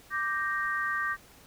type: chord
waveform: sine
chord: G minor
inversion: second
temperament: equal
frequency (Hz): 1174.7 / 1568 / 1864.7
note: D6 / G6 / Bb6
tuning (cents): 0 / 0 / 0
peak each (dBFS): -32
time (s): 0.1-1.17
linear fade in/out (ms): 50
effects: pink hiss -55 dBFS RMS until 1.46 s